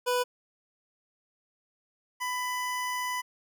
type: tone pair in turn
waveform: 25% pulse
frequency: 494.5 / 996.5 Hz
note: B4 / B5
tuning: +2 / +15 cents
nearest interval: octave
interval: 1213 cents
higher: second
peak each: -21 / -26 dBFS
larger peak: first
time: 0.06-0.24 / 2.2-3.22 s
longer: second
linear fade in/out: 20 ms
effects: none